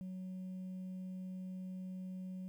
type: tone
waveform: sine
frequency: 185.6 Hz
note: F#3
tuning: 6 cents sharp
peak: -39 dBFS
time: 0.01-2.48 s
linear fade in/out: 0 ms
effects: tanh soft clip ceiling -41 dBFS + 12-bit

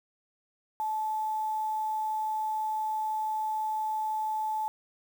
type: tone with quantisation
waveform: sine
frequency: 867 Hz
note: A5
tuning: 26 cents flat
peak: -28 dBFS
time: 0.8-4.68 s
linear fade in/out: 0 ms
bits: 8
effects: none

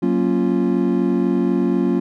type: chord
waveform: triangle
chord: Gb major seventh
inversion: none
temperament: equal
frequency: 185 / 233.1 / 277.2 / 349.2 Hz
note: Gb3 / Bb3 / Db4 / F4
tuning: 0 / 0 / 0 / 0 cents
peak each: -19 dBFS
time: 0.02-2 s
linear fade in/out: 10 ms
effects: none

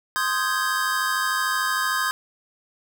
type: chord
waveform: square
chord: Ab major seventh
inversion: first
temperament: equal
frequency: 1046.5 / 1244.5 / 1568 / 1661.2 Hz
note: C6 / Eb6 / G6 / Ab6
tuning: 0 / 0 / 0 / 0 cents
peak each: -28 dBFS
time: 0.16-2.11 s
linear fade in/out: 0 ms
effects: none

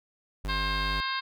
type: tone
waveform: square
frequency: 50 Hz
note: G1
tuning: 35 cents sharp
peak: -31 dBFS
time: 0.44-1.01 s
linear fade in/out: 10 ms
type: harmonic tone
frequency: 531 Hz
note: C5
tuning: 25 cents sharp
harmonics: 2 / 3 / 4 / 5 / 6 / 7 / 8 / 9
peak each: -32 / -34 / -38 / -40 / -41 / -37 / -41 / -40 dBFS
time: 0.48-1.21 s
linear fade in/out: 20 ms
effects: none

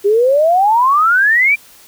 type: exponential sweep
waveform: sine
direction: up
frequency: 392 to 2400 Hz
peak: -8 dBFS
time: 0.04-1.56 s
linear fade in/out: 20 ms
effects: white hiss -43 dBFS RMS until 1.87 s

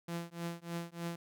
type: tone with tremolo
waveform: sawtooth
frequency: 170 Hz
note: F3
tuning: 46 cents flat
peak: -31 dBFS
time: 0.08-1.16 s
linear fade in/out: 5 ms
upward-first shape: triangle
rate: 3.3 Hz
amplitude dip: 100%
effects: none

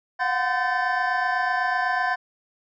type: tone cluster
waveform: triangle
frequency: 718 / 746 / 1022 / 1540 / 1759 Hz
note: F5 / F#5 / C6 / G6 / A6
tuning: +48 / +14 / -41 / -31 / -1 cents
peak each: -26 dBFS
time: 0.19-2.16 s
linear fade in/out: 20 ms
effects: resampled to 16000 Hz

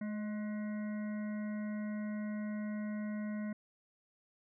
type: harmonic tone with a mistuned harmonic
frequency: 211.9 Hz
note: G#3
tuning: 35 cents sharp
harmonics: 1 / 3 / 5 / 7 / 9 / 10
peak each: -36 / -49 / -57 / -55 / -55 / -61 dBFS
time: 0.01-3.53 s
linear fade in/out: 5 ms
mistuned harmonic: 3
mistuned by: -32 cents
effects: none

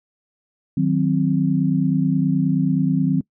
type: chord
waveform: sine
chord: C diminished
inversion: first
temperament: equal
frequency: 155.56 / 185 / 261.6 Hz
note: Eb3 / Gb3 / C4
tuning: 0 / 0 / 0 cents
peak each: -20 dBFS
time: 0.77-3.21 s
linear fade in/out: 5 ms
effects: noise-tail reverb RT60 0.1 s tail -23 dB re dry

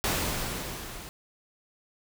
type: noise with level ramp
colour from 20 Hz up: pink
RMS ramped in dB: -26 to -43 dBFS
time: 0.04-1.09 s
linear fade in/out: 0 ms
effects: none

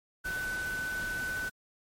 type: tone in noise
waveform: sine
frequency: 1504 Hz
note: F#6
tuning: 28 cents sharp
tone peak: -32 dBFS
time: 0.24-1.5 s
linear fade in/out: 20 ms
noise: pink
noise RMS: -42 dBFS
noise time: 0.24-1.5 s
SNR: +7 dB
effects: MP3 64 kbps

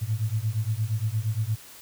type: beating tone pair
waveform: sine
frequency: 105.1 / 113.7 Hz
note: G#2 / A#2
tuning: +21 / -43 cents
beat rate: 8.6 Hz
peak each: -27 dBFS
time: 0.01-1.56 s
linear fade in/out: 20 ms
effects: white hiss -47 dBFS RMS until 1.81 s

